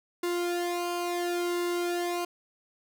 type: tone with flanger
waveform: sawtooth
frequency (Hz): 350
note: F4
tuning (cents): +4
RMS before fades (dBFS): -30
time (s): 0.23-2.25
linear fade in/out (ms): 5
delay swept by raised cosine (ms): 1.6 to 2.33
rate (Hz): 0.72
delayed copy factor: -0.8
effects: none